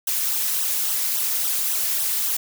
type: noise with flanger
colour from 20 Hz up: blue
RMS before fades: -23 dBFS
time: 0.07-2.37 s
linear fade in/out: 5 ms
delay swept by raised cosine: 0.42 to 3.72 ms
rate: 3.6 Hz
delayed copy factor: -0.95
effects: none